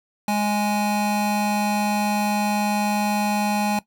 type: tone pair together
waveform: square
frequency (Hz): 207.7 / 830.6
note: G#3 / G#5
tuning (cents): 0 / 0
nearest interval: 2 octaves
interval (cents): 2400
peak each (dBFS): -23 / -24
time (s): 0.28-3.79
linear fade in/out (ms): 2
effects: noise-tail reverb RT60 0.1 s tail -17 dB re dry